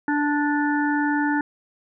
harmonic tone, 293.1 Hz, D4, 3 cents flat, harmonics 1 / 3 / 5 / 6, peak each -21 / -26 / -28 / -29 dBFS, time 0.08-1.41 s, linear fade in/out 2 ms, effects none

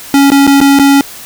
square tone with dropouts, 278.6 Hz, C#4, 9 cents sharp, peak -4 dBFS, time 0.14-1.01 s, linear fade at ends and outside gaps 1 ms, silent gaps 0.303-0.318 / 0.468-0.475 / 0.604-0.613 / 0.789-0.796 s, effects white hiss -29 dBFS RMS until 1.25 s

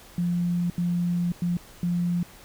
sine tone bursts at uneven times, 174.61 Hz, F3, in tune, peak -22 dBFS, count 4, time 0.18-0.7 / 0.78-1.32 / 1.42-1.57 / 1.83-2.23 s, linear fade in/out 2 ms, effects pink hiss -49 dBFS RMS until 2.44 s

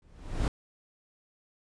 brown noise with exponential growth, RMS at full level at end -23 dBFS, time 0.02-0.48 s, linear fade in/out 2 ms, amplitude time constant 100 ms, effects resampled to 22050 Hz

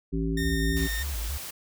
harmonic tone, 55 Hz, A1, in tune, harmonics 1 / 3 / 5 / 7, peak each -29 / -30 / -30 / -34 dBFS, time 0.12-0.88 s, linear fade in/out 20 ms
sawtooth tone, 1831 Hz, A#6, 32 cents flat, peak -28 dBFS, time 0.37-1.03 s, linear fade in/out 5 ms
sine tone with vibrato, 61.2 Hz, B1, 15 cents flat, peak -29 dBFS, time 0.41-1.38 s, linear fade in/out 10 ms, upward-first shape square, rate 3.4 Hz, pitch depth 250 cents each way
white noise, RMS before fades -38 dBFS, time 0.76-1.51 s, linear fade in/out 10 ms
effects none

